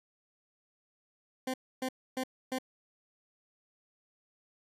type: tone bursts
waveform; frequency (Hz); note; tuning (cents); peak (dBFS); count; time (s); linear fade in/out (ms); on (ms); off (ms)
20% pulse; 258.9; C4; -18; -27; 4; 1.47-2.586; 5; 69; 280
effects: resampled to 32000 Hz